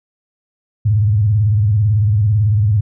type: tone with vibrato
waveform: sine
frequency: 104.9 Hz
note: G#2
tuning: 18 cents sharp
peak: -10 dBFS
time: 0.85-2.81 s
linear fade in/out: 10 ms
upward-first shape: square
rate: 18 Hz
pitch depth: 110 cents each way
effects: none